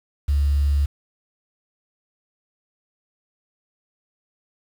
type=tone; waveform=sine; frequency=71.5 Hz; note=D2; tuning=46 cents flat; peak=-15 dBFS; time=0.28-0.86 s; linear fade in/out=10 ms; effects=tanh soft clip ceiling -12 dBFS + 7-bit